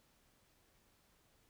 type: silence
effects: pink hiss -72 dBFS RMS until 1.49 s